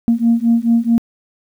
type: beating tone pair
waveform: sine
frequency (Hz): 230 / 234.6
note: A#3 / A#3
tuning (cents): -23 / +11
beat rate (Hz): 4.6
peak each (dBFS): -13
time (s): 0.08-0.98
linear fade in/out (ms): 0
effects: tanh soft clip ceiling -5 dBFS + 8-bit